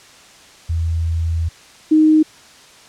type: tone pair in turn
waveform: sine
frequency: 82.41 / 311.1 Hz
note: E2 / D#4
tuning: 0 / 0 cents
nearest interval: octave + major seventh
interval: 2300 cents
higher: second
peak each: -16 / -8 dBFS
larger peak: second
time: 0.69-1.49 / 1.91-2.23 s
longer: first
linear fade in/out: 10 ms
effects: white hiss -44 dBFS RMS until 2.88 s + low-pass 7000 Hz 12 dB/octave